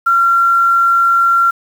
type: tone with quantisation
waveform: sine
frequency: 1371 Hz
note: F6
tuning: 32 cents flat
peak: -8 dBFS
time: 0.06-1.51 s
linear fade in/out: 10 ms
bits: 6
effects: none